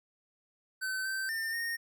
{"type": "tone with pitch steps", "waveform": "square", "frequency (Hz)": [1528, 1551, 1803, 1847], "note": ["G6", "G6", "A6", "A#6"], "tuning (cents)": [-45, -19, 42, -16], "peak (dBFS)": -33, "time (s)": [0.81, 1.77], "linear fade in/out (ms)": 20, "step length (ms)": 240, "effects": []}